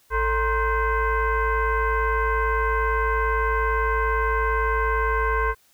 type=tone with frequency modulation; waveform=sine; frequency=554.4 Hz; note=C#5; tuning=in tune; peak=-19 dBFS; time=0.1-5.55 s; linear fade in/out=50 ms; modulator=500 Hz; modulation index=2.3; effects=white hiss -60 dBFS RMS until 5.73 s